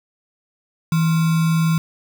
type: tone with sample-and-hold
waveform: sine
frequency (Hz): 163.1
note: E3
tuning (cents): -18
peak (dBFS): -14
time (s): 0.92-1.78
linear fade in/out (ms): 2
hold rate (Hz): 1225
effects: none